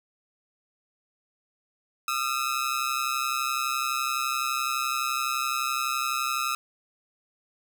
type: ring-modulated tone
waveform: sawtooth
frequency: 1288 Hz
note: E6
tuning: 41 cents flat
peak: -19 dBFS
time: 2.08-6.55 s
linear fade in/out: 0 ms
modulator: 65.9 Hz
effects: none